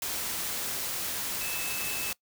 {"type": "tone in noise", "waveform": "sine", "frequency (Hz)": 2614, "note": "E7", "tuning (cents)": -15, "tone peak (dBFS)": -37, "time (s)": [1.41, 2.12], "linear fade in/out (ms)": 2, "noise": "white", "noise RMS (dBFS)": -33, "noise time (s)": [0.02, 2.13], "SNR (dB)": -7, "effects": ["noise-tail reverb RT60 0.1 s tail -22 dB re dry"]}